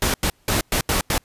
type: noise bursts at uneven times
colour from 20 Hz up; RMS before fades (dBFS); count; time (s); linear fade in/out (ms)
pink; -20; 6; 0.02-0.14 / 0.23-0.3 / 0.48-0.61 / 0.72-0.81 / 0.89-1.01 / 1.1-1.18; 2
effects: pink hiss -60 dBFS RMS until 1.24 s + resampled to 32000 Hz